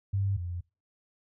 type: tone pair in turn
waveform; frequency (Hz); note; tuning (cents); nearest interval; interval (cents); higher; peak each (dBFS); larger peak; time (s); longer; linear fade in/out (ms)
sine; 98.4 / 87.66; G2 / F2; +7 / +7; major second; 200; first; -25 / -32; first; 0.13-0.37 / 0.37-0.61; neither; 10
effects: noise-tail reverb RT60 0.3 s tail -25 dB re dry